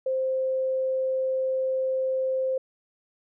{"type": "tone", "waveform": "sine", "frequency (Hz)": 523.3, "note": "C5", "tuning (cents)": 0, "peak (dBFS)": -23, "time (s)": [0.06, 2.58], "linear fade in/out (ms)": 5, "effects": []}